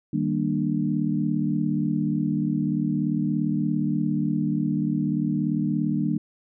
sine chord, Eb major seventh, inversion none, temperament equal with one note detuned, 155.56 / 196 / 233.1 / 296.4 Hz, Eb3 / G3 / Bb3 / D4, 0 / 0 / 0 / +16 cents, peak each -27 dBFS, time 0.13-6.18 s, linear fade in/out 5 ms, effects none

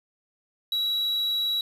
triangle tone, 3891 Hz, B7, 27 cents flat, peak -22 dBFS, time 0.72-1.61 s, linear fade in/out 2 ms, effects resampled to 32000 Hz + 8-bit

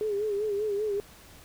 sine tone with vibrato, 415.5 Hz, G#4, 1 cent sharp, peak -26 dBFS, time 0.01-1 s, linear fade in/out 0 ms, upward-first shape sine, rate 5.1 Hz, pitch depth 76 cents each way, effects pink hiss -52 dBFS RMS until 1.44 s

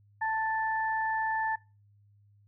sine tone pair together, 883.6 / 1760 Hz, A5 / A6, +7 / 0 cents, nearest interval octave, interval 1193 cents, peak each -29 / -32 dBFS, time 0.21-1.56 s, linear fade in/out 10 ms, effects noise-tail reverb RT60 0.3 s tail -22 dB re dry + added 102 Hz sine -59 dBFS peak until 2.47 s

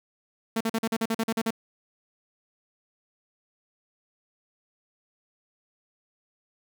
sawtooth tone bursts, 224.8 Hz, A3, 37 cents sharp, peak -20 dBFS, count 11, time 0.56-1.507 s, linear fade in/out 5 ms, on 47 ms, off 43 ms, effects none

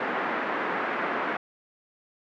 white band-pass noise, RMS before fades -29 dBFS, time 0-1.37 s, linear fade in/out 5 ms, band 210 to 1800 Hz, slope 24 dB/octave, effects none

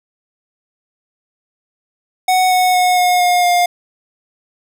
square tone with pitch steps, 741 / 734.2 / 727.4 / 720.7 / 714.1 / 707.5 Hz, F#5 / F#5 / F#5 / F#5 / F5 / F5, +2 / -14 / -30 / -46 / +38 / +22 cents, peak -11 dBFS, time 2.28-3.66 s, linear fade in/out 5 ms, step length 230 ms, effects none

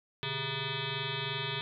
sine tone with frequency modulation, 1760 Hz, A6, in tune, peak -32 dBFS, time 0.23-1.61 s, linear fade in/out 0 ms, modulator 269 Hz, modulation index 7.6, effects none

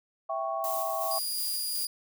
sine chord, C# diminished, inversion first, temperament equal, 659.3 / 784 / 1108.7 Hz, E5 / G5 / C#6, 0 / 0 / 0 cents, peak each -32 / -34 / -34 dBFS, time 0.29-1.19 s, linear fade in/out 10 ms
violet noise with tremolo, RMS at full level -35 dBFS, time 0.64-1.85 s, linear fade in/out 0 ms, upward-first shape square, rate 2.7 Hz, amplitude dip 35%
20% pulse tone, 4854 Hz, D#8, 44 cents flat, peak -25 dBFS, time 1.11-1.87 s, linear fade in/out 2 ms
effects none

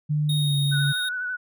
sine tone with pitch glide, 150 to 141.74 Hz, D3 to C#3, +37 to +39 cents, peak -20 dBFS, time 0.09-0.93 s, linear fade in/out 20 ms, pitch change -98 cents, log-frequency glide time 0.37-0.56 s
square tone, 3729 Hz, A#7, in tune, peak -27 dBFS, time 0.29-1.09 s, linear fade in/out 5 ms
sine tone with vibrato, 1484 Hz, F#6, 5 cents sharp, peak -26 dBFS, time 0.71-1.37 s, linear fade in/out 20 ms, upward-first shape sine, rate 12 Hz, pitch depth 31 cents each way
effects none

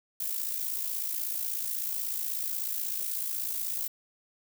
violet noise with amplitude modulation, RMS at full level -30 dBFS, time 0.2-3.88 s, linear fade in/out 5 ms, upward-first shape sine, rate 56.3 Hz, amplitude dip 60%, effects none

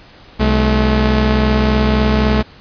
sawtooth tone pair together, 63.65 / 214.9 Hz, C2 / A3, -47 / -41 cents, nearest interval octave + major sixth, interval 2106 cents, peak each -10 dBFS, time 0.39-2.43 s, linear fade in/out 20 ms, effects pink hiss -42 dBFS RMS until 2.6 s + resampled to 11025 Hz

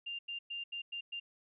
sine tone bursts at uneven times, 2794 Hz, F7, in tune, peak -38 dBFS, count 6, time 0.06-0.19 / 0.28-0.39 / 0.5-0.64 / 0.72-0.82 / 0.92-1.01 / 1.12-1.2 s, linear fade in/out 10 ms, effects none

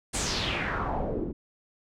pink noise with low-pass filter sweep, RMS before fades -30 dBFS, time 0.13-1.33 s, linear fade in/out 20 ms, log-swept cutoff 9000 to 270 Hz, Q 3.3, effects none

